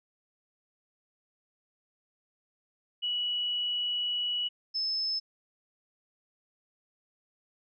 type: tone pair in turn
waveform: sine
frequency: 2935 / 5230 Hz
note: F#7 / E8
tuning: -15 / -15 cents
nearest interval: minor seventh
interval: 1000 cents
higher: second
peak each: -28 dBFS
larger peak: neither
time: 3.02-4.49 / 4.74-5.2 s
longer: first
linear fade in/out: 20 ms
effects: none